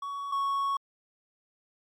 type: tone pair in turn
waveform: triangle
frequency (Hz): 1122 / 1108.5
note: C#6 / C#6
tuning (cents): +21 / 0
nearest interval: unison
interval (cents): 21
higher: first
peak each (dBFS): -31 / -24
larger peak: second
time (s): 0.02-0.32 / 0.32-0.77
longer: second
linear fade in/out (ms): 5
effects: MP3 96 kbps